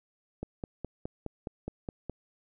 click train, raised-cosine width 2 ms, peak -22 dBFS, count 9, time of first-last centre 0.43-2.097 s, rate 4.8 Hz, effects none

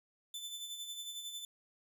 sawtooth tone with tremolo, 3520 Hz, A7, in tune, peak -37 dBFS, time 0.34-1.45 s, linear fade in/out 2 ms, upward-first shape sine, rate 11 Hz, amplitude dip 50%, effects 12-bit

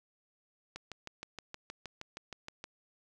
click train, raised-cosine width 0.2 ms, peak -25 dBFS, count 13, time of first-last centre 0.76-2.641 s, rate 6.38 Hz, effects none

